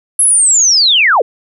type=linear sweep; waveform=sine; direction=down; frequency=11000 to 392 Hz; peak=-6 dBFS; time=0.19-1.22 s; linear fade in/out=5 ms; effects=none